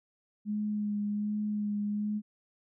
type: tone with vibrato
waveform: sine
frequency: 208.5 Hz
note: G#3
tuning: 7 cents sharp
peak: -29 dBFS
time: 0.45-2.22 s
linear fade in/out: 50 ms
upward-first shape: sine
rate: 1.3 Hz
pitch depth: 18 cents each way
effects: none